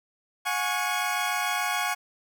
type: chord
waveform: 20% pulse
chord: F# suspended second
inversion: none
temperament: equal with one note detuned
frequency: 723.5 / 830.6 / 1108.7 Hz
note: F#5 / G#5 / C#6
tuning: -39 / 0 / 0 cents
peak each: -25 dBFS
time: 0.45-1.95 s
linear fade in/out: 20 ms
effects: none